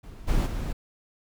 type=noise with level steps; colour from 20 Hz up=brown; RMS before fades=-42 / -23 / -30 dBFS; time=0.03-0.73 s; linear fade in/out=10 ms; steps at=0.27 / 0.45 s; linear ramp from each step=20 ms; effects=none